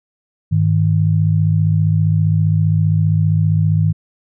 sine tone pair together, 101.6 / 156.74 Hz, G#2 / D#3, -38 / +13 cents, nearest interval minor sixth, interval 751 cents, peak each -14 dBFS, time 0.51-3.93 s, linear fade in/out 20 ms, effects none

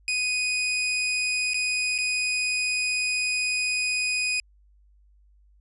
sawtooth tone with dropouts, 2489 Hz, D#7, in tune, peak -20 dBFS, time 0.08-4.4 s, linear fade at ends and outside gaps 1 ms, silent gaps 1.535-1.543 / 1.98-1.986 s, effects added 50 Hz sine -55 dBFS peak until 5.6 s + resampled to 24000 Hz

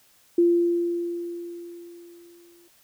sine tone with exponential decay, 344.6 Hz, F4, 23 cents flat, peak -14 dBFS, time 0.38-2.68 s, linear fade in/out 5 ms, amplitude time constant 500 ms, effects white hiss -59 dBFS RMS until 2.83 s

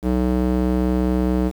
square tone with band-pass filter, 62.4 Hz, B1, 19 cents sharp, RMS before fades -19 dBFS, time 0.02-1.52 s, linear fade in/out 50 ms, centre 300 Hz, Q 1.1, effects 7-bit

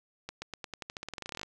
accelerating click train, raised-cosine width 0.2 ms, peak -21 dBFS, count 21, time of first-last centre 0.29-1.432 s, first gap 130 ms, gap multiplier 0.9, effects none

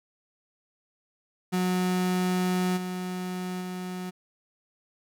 35% pulse tone with level steps, 182.5 Hz, F#3, 24 cents flat, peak -22 / -29 / -31 dBFS, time 1.52-4.11 s, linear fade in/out 20 ms, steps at 2.76 / 3.6 s, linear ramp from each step 20 ms, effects none

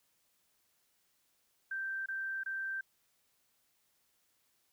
sine tone bursts, 1566 Hz, G6, 2 cents flat, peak -35 dBFS, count 3, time 1.71-2.81 s, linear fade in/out 5 ms, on 350 ms, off 25 ms, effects white hiss -75 dBFS RMS until 4.72 s

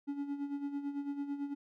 triangle tone with tremolo, 283.4 Hz, C#4, 38 cents sharp, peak -31 dBFS, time 0.07-1.55 s, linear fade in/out 20 ms, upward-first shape sine, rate 9 Hz, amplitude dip 65%, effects none

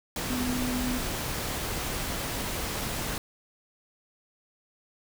sine tone in noise, 249.8 Hz, B3, 20 cents sharp, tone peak -29 dBFS, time 0.3-0.98 s, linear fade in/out 2 ms, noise pink, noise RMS -32 dBFS, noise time 0.16-3.18 s, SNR 0 dB, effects none

